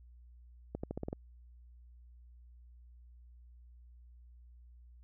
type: accelerating click train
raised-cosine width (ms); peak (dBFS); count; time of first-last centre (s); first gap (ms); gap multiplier
2; -24; 7; 0.75-1.129; 85; 0.88
effects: added 60 Hz sine -54 dBFS peak until 5.03 s